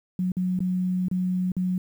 sine tone with dropouts, 183 Hz, F#3, 19 cents flat, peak -22 dBFS, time 0.19-1.78 s, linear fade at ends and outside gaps 2 ms, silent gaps 0.319-0.368 / 0.591-0.604 / 1.084-1.113 / 1.519-1.566 s, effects 9-bit

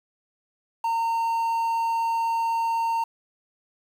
triangle tone with quantisation, 916 Hz, A#5, 31 cents flat, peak -20 dBFS, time 0.84-3.04 s, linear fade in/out 5 ms, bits 8, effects none

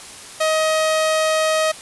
sawtooth tone, 630 Hz, D#5, 21 cents sharp, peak -12 dBFS, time 0.4-1.72 s, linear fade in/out 10 ms, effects white hiss -37 dBFS RMS until 1.81 s + resampled to 24000 Hz

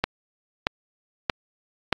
click train, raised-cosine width 0.3 ms, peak -4 dBFS, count 4, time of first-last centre 0.04-1.927 s, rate 1.59 Hz, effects AAC 48 kbps

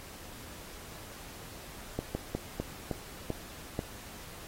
slowing click train, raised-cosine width 2 ms, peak -18 dBFS, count 7, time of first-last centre 1.99-3.791 s, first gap 160 ms, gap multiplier 1.25, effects pink hiss -48 dBFS RMS until 4.47 s + AAC 48 kbps

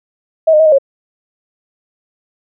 sine tone with pitch steps, 642 / 611 / 637 / 618 / 549 Hz, E5 / D#5 / D#5 / D#5 / C#5, -46 / -32 / +41 / -12 / -17 cents, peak -5 dBFS, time 0.47-0.785 s, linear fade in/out 10 ms, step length 63 ms, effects none

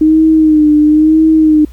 sine tone with vibrato, 308.8 Hz, D#4, 13 cents flat, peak -4 dBFS, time 0.01-1.65 s, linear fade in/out 5 ms, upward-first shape sine, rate 1 Hz, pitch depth 50 cents each way, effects added 60 Hz sine -29 dBFS peak until 1.72 s + pink hiss -47 dBFS RMS until 1.72 s

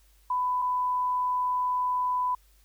sine tone pair in turn, 998 / 998 Hz, B5 / B5, +18 / +18 cents, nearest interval unison, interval 0 cents, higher neither, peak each -24 dBFS, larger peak neither, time 0.3-0.62 / 0.62-2.35 s, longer second, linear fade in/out 5 ms, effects added 50 Hz sine -58 dBFS peak until 2.64 s + white hiss -65 dBFS RMS until 2.64 s

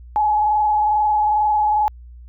sine tone with frequency modulation, 846 Hz, G#5, 32 cents sharp, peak -14 dBFS, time 0.16-1.88 s, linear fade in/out 0 ms, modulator 22.3 Hz, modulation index 0.72, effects added 60 Hz sine -37 dBFS peak until 2.28 s

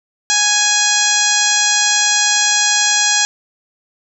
harmonic tone, 830.6 Hz, G#5, in tune, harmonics 1 / 2 / 3 / 4 / 5 / 6 / 7 / 8 / 9, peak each -23 / -19 / -23 / -20 / -21 / -23 / -19 / -19 / -20 dBFS, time 0.3-3.25 s, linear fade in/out 0 ms, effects none

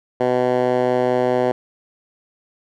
10% pulse tone with band-pass filter, 125.1 Hz, B2, 23 cents sharp, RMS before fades -18 dBFS, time 0.2-1.52 s, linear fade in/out 5 ms, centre 550 Hz, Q 1.1, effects none

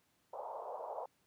pink band-pass noise, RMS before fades -44 dBFS, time 0.33-1.06 s, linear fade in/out 5 ms, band 500 to 990 Hz, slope 48 dB/octave, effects pink hiss -75 dBFS RMS until 1.26 s + high-pass 100 Hz 12 dB/octave

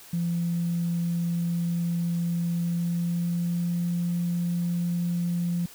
sine tone with pitch glide, 170.9 to 173.29 Hz, F3 to F3, -37 to -13 cents, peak -23 dBFS, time 0.13-5.66 s, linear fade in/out 5 ms, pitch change +24 cents, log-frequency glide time 2.48-3.87 s, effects tanh soft clip ceiling -19 dBFS + white hiss -48 dBFS RMS until 5.74 s

